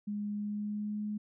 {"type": "tone with pitch glide", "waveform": "sine", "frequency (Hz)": [206.8, 210.1], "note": ["G#3", "G#3"], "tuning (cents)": [-7, 20], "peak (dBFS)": -33, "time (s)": [0.07, 1.18], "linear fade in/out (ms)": 10, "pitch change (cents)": 27, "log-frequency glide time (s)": [0.3, 1.02], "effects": []}